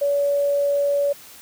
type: tone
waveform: sine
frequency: 569 Hz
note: C#5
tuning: 45 cents sharp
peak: -17 dBFS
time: 0.01-1.13 s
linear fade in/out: 10 ms
effects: white hiss -44 dBFS RMS until 1.41 s